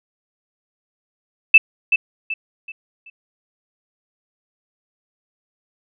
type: tone with echo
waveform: sine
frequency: 2637 Hz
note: E7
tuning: in tune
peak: -3 dBFS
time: 1.54-1.58 s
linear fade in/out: 5 ms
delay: 380 ms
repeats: 4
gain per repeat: -9 dB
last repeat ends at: 3.1 s
effects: none